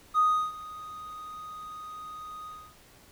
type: tone with ADSR envelope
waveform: triangle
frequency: 1244.5 Hz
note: D#6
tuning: in tune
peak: -15 dBFS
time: 0.14-2.75 s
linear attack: 47 ms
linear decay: 330 ms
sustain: -22 dB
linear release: 280 ms
effects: tanh soft clip ceiling -17 dBFS + pink hiss -56 dBFS RMS until 3.11 s